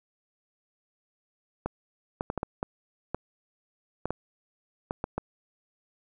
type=clicks; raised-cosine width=1 ms; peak=-15 dBFS; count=12; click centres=1.66 / 2.209 / 2.301 / 2.377 / 2.431 / 2.629 / 3.146 / 4.056 / 4.106 / 4.909 / 5.041 / 5.18 s; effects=none